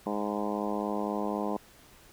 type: harmonic tone with a mistuned harmonic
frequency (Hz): 103.83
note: G#2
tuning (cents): 0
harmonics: 2 / 3 / 4 / 5 / 6 / 7 / 8 / 9 / 10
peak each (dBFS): -34 / -36 / -37 / -38 / -39 / -39 / -40 / -41 / -41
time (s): 0.06-1.57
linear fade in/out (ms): 5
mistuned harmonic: 10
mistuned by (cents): -18
effects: pink hiss -56 dBFS RMS until 2.12 s